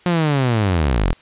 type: linear sweep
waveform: sawtooth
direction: down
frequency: 180 to 35.76 Hz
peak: -11 dBFS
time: 0.06-1.13 s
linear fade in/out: 0 ms
effects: white hiss -50 dBFS RMS until 1.21 s + resampled to 8000 Hz